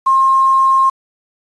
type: tone with quantisation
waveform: sine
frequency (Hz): 1067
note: C6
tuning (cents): +34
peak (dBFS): -8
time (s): 0.06-0.9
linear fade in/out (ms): 10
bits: 6
effects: resampled to 22050 Hz